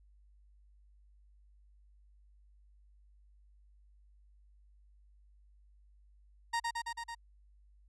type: tone with echo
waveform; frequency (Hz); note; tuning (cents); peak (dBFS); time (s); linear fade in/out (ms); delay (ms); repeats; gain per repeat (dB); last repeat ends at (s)
30% pulse; 932.3; A#5; 0; -28; 6.53-6.6; 10; 110; 5; -2; 7.15
effects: added 50 Hz sine -60 dBFS peak until 7.88 s + resampled to 22050 Hz